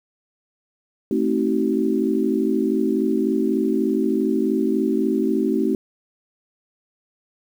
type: chord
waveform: sine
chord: A diminished seventh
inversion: none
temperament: just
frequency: 220 / 264 / 316.8 / 380.2 Hz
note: A3 / C4 / Eb4 / Gb4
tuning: 0 / +16 / +31 / +47 cents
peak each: -23 dBFS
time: 1.11-5.75 s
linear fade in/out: 2 ms
effects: 8-bit